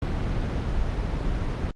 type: noise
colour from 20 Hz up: brown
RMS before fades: -26 dBFS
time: 0.02-1.71 s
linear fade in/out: 2 ms
effects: low-pass 5000 Hz 12 dB/octave + Opus 32 kbps